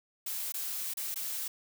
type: noise with dropouts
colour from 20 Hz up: blue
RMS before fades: -36 dBFS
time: 0.26-1.48 s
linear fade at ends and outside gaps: 5 ms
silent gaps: 0.522-0.54 / 0.938-0.971 / 1.144-1.158 s
effects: none